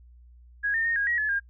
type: tone with pitch steps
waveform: sine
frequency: 1655 / 1815 / 1847 / 1637 / 1903 / 1716 / 1613 Hz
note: G#6 / A#6 / A#6 / G#6 / A#6 / A6 / G6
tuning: -6 / -47 / -16 / -25 / +35 / -44 / +49 cents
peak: -23 dBFS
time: 0.63-1.4 s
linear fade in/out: 20 ms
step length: 110 ms
effects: noise-tail reverb RT60 0.1 s tail -26 dB re dry + added 60 Hz sine -49 dBFS peak until 1.49 s

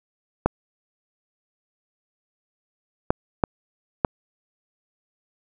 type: clicks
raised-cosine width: 1 ms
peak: -3 dBFS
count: 4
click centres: 0.46 / 3.105 / 3.438 / 4.048 s
effects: none

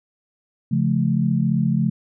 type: chord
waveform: sine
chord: Db augmented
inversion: none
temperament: just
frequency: 138.59 / 173.24 / 216.5 Hz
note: Db3 / F3 / A3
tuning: 0 / -14 / -28 cents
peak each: -21 dBFS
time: 0.71-1.9 s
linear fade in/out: 10 ms
effects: none

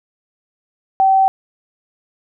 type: tone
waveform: sine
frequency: 770 Hz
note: G5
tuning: 31 cents flat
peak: -9 dBFS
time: 1-1.28 s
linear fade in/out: 0 ms
effects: none

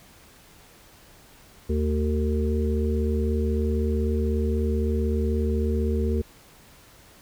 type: harmonic tone with a mistuned harmonic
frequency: 76.1 Hz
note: D#2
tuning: 38 cents flat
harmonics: 1 / 3 / 5 / 6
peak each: -23 / -28 / -30 / -31 dBFS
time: 1.69-6.22 s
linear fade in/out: 10 ms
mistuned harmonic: 3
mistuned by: -30 cents
effects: pink hiss -52 dBFS RMS until 7.21 s

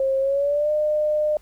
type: tone with pitch glide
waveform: sine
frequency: 536 to 605.1 Hz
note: C5 to D#5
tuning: +42 to -48 cents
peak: -18 dBFS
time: 0-1.37 s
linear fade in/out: 2 ms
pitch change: +210 cents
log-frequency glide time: 0.19-0.71 s
effects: added 50 Hz sine -51 dBFS peak until 1.41 s + pink hiss -57 dBFS RMS until 1.41 s

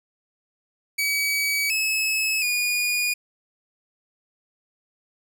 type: tone with pitch steps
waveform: sawtooth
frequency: 2276 / 2588 / 2446 Hz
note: C#7 / E7 / D#7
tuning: +45 / -32 / -30 cents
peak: -18 dBFS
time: 0.98-3.14 s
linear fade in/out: 10 ms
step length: 720 ms
effects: none

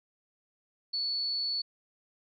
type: tone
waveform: sine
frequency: 4435 Hz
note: C#8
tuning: in tune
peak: -29 dBFS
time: 0.93-1.62 s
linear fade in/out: 10 ms
effects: none

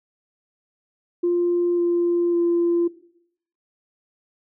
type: tone with pitch steps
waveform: sine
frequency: 349.2 / 346.2 / 343.2 Hz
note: F4 / F4 / F4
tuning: 0 / -15 / -30 cents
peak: -16 dBFS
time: 1.23-2.88 s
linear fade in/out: 10 ms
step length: 550 ms
effects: noise-tail reverb RT60 0.7 s tail -17 dB re dry + tanh soft clip ceiling -13 dBFS

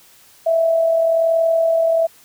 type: tone with amplitude modulation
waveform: sine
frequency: 658 Hz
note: E5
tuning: 3 cents flat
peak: -11 dBFS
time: 0.46-2.07 s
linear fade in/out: 10 ms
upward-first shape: sine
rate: 41.1 Hz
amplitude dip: 40%
effects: white hiss -49 dBFS RMS until 2.24 s

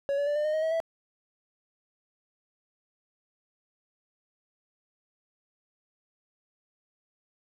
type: tone with pitch steps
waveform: triangle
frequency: 559 / 572.1 / 585.4 / 599.1 / 613.1 / 627.5 / 642.1 / 657.1 Hz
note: C#5 / D5 / D5 / D5 / D#5 / D#5 / E5 / E5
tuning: +14 / -45 / -6 / +34 / -26 / +15 / -46 / -6 cents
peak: -23 dBFS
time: 0.09-0.802 s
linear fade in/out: 0 ms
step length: 89 ms
effects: none

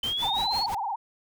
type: noise with tremolo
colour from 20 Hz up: pink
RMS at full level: -37 dBFS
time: 0.03-0.75 s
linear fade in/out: 5 ms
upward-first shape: sine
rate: 6 Hz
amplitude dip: 90%
type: linear sweep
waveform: sine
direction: up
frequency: 3053 to 4435 Hz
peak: -26 dBFS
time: 0.03-0.66 s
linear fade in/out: 2 ms
type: tone with vibrato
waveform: sine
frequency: 860 Hz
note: A5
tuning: 40 cents flat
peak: -27 dBFS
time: 0.22-0.96 s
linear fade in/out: 10 ms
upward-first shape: triangle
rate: 18 Hz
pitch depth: 220 cents each way
effects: none

